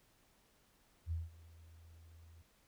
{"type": "tone with ADSR envelope", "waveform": "sine", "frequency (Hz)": 82.41, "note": "E2", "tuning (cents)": 0, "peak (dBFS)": -34, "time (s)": [1.06, 2.42], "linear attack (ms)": 56, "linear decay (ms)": 180, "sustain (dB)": -22, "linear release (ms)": 4, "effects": ["pink hiss -71 dBFS RMS until 2.67 s"]}